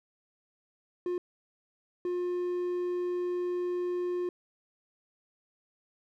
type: tone bursts at uneven times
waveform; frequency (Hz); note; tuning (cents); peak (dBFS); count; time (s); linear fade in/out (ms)
triangle; 356.1; F4; +34; -27; 2; 1.06-1.18 / 2.05-4.29; 2
effects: none